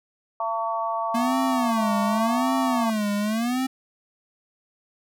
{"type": "harmonic tone", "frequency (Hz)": 225.7, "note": "A3", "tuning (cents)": 44, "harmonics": [3, 4, 5], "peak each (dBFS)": [-28, -28, -28], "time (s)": [0.4, 2.9], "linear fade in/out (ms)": 2}
{"type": "tone with vibrato", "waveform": "square", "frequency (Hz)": 231.9, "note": "A#3", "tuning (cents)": -9, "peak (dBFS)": -23, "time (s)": [1.14, 3.67], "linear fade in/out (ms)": 10, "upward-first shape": "sine", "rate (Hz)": 0.88, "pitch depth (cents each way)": 220}
{"effects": []}